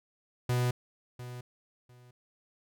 45% pulse tone with echo, 123.5 Hz, B2, in tune, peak -26 dBFS, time 0.49-0.71 s, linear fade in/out 5 ms, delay 700 ms, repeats 2, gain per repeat -14 dB, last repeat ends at 2.11 s, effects none

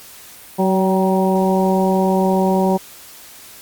harmonic tone with a mistuned harmonic, 188.7 Hz, F#3, 34 cents sharp, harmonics 1 / 2 / 3 / 4 / 5, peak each -16 / -19 / -21 / -22 / -23 dBFS, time 0.58-2.78 s, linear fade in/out 20 ms, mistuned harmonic 4, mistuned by +30 cents, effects white hiss -40 dBFS RMS until 3.61 s + Opus 48 kbps

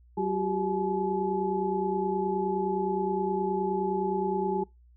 sine tone cluster, 189.2 / 364 / 393.6 / 853 Hz, F#3 / F#4 / G4 / G#5, +39 / -28 / +7 / +46 cents, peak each -32 / -32 / -30 / -31 dBFS, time 0.17-4.64 s, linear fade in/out 10 ms, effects noise-tail reverb RT60 0.2 s tail -24 dB re dry + added 60 Hz sine -54 dBFS peak until 4.96 s

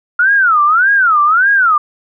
sine tone with vibrato, 1387 Hz, F6, 12 cents flat, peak -7 dBFS, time 0.19-1.78 s, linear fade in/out 5 ms, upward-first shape sine, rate 1.7 Hz, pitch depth 290 cents each way, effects none

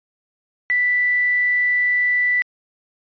sine tone with quantisation, 1975.5 Hz, B6, in tune, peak -15 dBFS, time 0.7-2.42 s, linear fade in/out 0 ms, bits 7, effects resampled to 11025 Hz

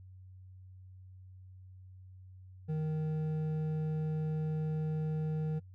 sine tone with hard clipping, 155.56 Hz, D#3, in tune, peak -33 dBFS, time 2.68-5.6 s, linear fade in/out 20 ms, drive 7 dB, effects noise-tail reverb RT60 0.1 s tail -23 dB re dry + added 93 Hz sine -50 dBFS peak until 5.74 s

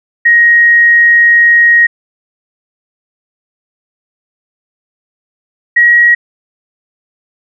sine tone pair in turn, 1881 / 1902.9 Hz, A#6 / A#6, +15 / +35 cents, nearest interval unison, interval 20 cents, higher second, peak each -3 dBFS, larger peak neither, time 0.25-1.87 / 5.76-6.15 s, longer first, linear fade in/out 10 ms, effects none

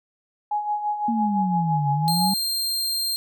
sine tone with tremolo, 836 Hz, G#5, 11 cents sharp, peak -20 dBFS, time 0.51-2.34 s, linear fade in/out 5 ms, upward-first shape sine, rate 5.9 Hz, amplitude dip 60%
sine exponential two-way sweep, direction down then up, 236 to 141.3 to 195.7 Hz, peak -21 dBFS, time 1.08-2.34 s, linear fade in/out 5 ms, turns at 1.9 s
sawtooth tone, 4186 Hz, C8, in tune, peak -20 dBFS, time 2.08-3.16 s, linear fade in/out 0 ms
effects none

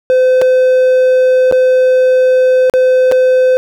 triangle tone with dropouts, 512 Hz, C5, 38 cents flat, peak -4 dBFS, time 0.1-3.57 s, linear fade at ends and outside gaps 0 ms, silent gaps 0.415-0.419 / 1.513-1.524 / 2.698-2.738 / 3.115-3.121 s, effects none

